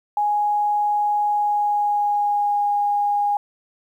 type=tone with pitch glide; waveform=sine; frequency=830.6 to 820.1 Hz; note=G#5 to G#5; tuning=0 to -22 cents; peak=-17 dBFS; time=0.17-3.37 s; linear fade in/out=2 ms; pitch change=-22 cents; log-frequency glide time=1.3-2.72 s; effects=9-bit